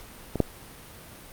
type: clicks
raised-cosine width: 2 ms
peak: -15 / -6 dBFS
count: 2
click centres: 0.357 / 0.403 s
effects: pink hiss -46 dBFS RMS until 1.32 s + Opus 48 kbps